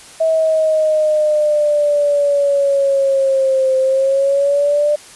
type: exponential two-way sweep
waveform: sine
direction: down then up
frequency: 647 to 523.3 to 596 Hz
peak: -11 dBFS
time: 0.2-4.96 s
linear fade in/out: 10 ms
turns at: 3.77 s
effects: white hiss -39 dBFS RMS until 5.15 s + resampled to 24000 Hz